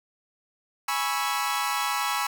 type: chord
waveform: sawtooth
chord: C# minor seventh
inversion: second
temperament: equal with one note detuned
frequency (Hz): 830.6 / 981.5 / 1108.7 / 1318.5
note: G#5 / B5 / C#6 / E6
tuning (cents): 0 / -11 / 0 / 0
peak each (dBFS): -27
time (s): 0.88-2.27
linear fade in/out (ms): 5
effects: none